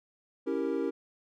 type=chord; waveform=triangle; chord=C# diminished seventh; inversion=none; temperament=equal; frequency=277.2 / 329.6 / 392 / 466.2 Hz; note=C#4 / E4 / G4 / Bb4; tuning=0 / 0 / 0 / 0 cents; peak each=-32 dBFS; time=0.46-0.91 s; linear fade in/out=20 ms; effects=none